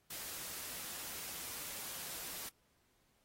white noise, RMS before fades -45 dBFS, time 0.1-2.49 s, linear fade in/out 5 ms, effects pink hiss -75 dBFS RMS until 3.24 s + AAC 48 kbps

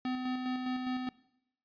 square tone with tremolo, 254.2 Hz, C4, 50 cents flat, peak -32 dBFS, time 0.05-1.09 s, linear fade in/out 2 ms, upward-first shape square, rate 4.9 Hz, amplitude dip 35%, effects noise-tail reverb RT60 0.8 s tail -21 dB re dry + resampled to 11025 Hz

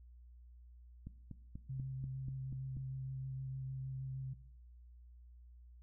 click train, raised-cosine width 5 ms, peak -34 dBFS, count 8, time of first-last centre 1.07-2.769 s, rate 4.12 Hz
sine tone with vibrato, 132.2 Hz, C3, 18 cents sharp, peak -39 dBFS, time 1.69-4.34 s, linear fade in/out 10 ms, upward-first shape sine, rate 6.5 Hz, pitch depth 13 cents each way
effects noise-tail reverb RT60 0.7 s tail -17 dB re dry + added 60 Hz sine -55 dBFS peak until 5.82 s

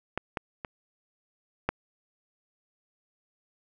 clicks, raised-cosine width 0.5 ms, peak -14 / -15 / -20 / -10 dBFS, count 4, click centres 0.176 / 0.372 / 0.648 / 1.69 s, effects none

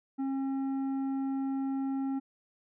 sine tone with tanh clipping, 270 Hz, C#4, 45 cents flat, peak -31 dBFS, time 0.18-2.2 s, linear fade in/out 20 ms, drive 8 dB, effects none

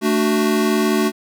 square chord, D major, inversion second, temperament equal with one note detuned, 220 / 293.7 / 371.7 Hz, A3 / D4 / F#4, 0 / 0 / +8 cents, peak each -19 / -22 / -20 dBFS, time 0.01-1.12 s, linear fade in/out 50 ms, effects none

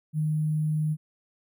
sine tone with sample-and-hold, 154 Hz, D#3, 17 cents flat, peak -23 dBFS, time 0.13-0.97 s, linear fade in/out 50 ms, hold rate 11025 Hz, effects none

